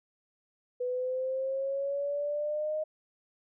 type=exponential sweep; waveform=sine; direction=up; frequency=493.9 to 622.3 Hz; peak=-29 dBFS; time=0.8-2.84 s; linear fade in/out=10 ms; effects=none